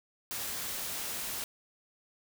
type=noise; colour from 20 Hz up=white; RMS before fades=-37 dBFS; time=0.31-1.44 s; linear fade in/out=0 ms; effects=none